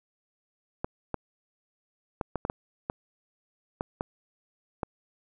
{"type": "clicks", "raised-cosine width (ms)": 1, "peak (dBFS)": -15, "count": 10, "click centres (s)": [0.845, 1.143, 2.212, 2.357, 2.451, 2.499, 2.899, 3.809, 4.009, 4.832], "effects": []}